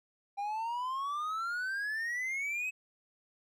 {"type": "exponential sweep", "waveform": "triangle", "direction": "up", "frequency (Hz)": [794, 2577], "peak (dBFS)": -31, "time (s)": [0.37, 2.71], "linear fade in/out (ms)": 20, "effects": []}